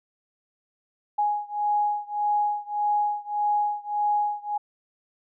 sine beating tone pair, 830.6 / 832.3 Hz, G#5 / G#5, 0 / +4 cents, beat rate 1.7 Hz, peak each -25 / -26 dBFS, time 1.18-4.58 s, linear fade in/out 10 ms, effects none

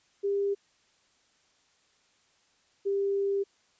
sine tone pair in turn, 400 / 396.8 Hz, G4 / G4, +35 / +21 cents, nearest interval unison, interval 14 cents, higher first, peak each -25 dBFS, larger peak neither, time 0.23-0.55 / 2.85-3.44 s, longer second, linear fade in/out 20 ms, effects white hiss -67 dBFS RMS until 3.79 s + resampled to 16000 Hz

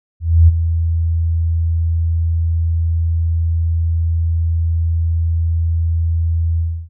sine tone with ADSR envelope, 82.7 Hz, E2, 6 cents sharp, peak -3 dBFS, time 0.2-6.89 s, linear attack 280 ms, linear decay 25 ms, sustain -10 dB, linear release 300 ms, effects none

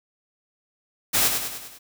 white noise with echo, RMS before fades -20 dBFS, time 1.13-1.29 s, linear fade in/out 20 ms, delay 100 ms, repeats 5, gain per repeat -5 dB, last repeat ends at 1.79 s, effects none

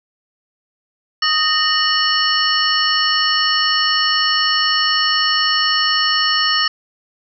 sine tone cluster, 1248 / 1840 / 2948 / 4400 / 5380 Hz, D#6 / A#6 / F#7 / C#8 / E8, +5 / -23 / -7 / -14 / +34 cents, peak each -20 dBFS, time 1.22-6.68 s, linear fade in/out 5 ms, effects none

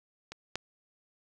clicks, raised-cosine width 0.2 ms, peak -24 / -15 dBFS, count 2, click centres 0.32 / 0.556 s, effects none

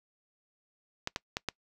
clicks, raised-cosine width 0.2 ms, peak -14 dBFS, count 4, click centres 1.074 / 1.161 / 1.369 / 1.487 s, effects noise-tail reverb RT60 0.1 s tail -24 dB re dry

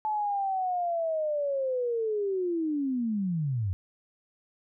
sine linear sweep, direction down, 867 to 87.31 Hz, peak -26 dBFS, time 0.05-3.73 s, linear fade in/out 0 ms, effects none

